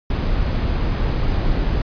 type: noise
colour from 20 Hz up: brown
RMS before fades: -19 dBFS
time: 0.1-1.82 s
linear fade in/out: 5 ms
effects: resampled to 11025 Hz